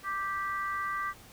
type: harmonic tone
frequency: 392 Hz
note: G4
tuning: in tune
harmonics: 3 / 4 / 5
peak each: -32 / -38 / -38 dBFS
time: 0.03-1.14 s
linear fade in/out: 50 ms
effects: pink hiss -53 dBFS RMS until 1.32 s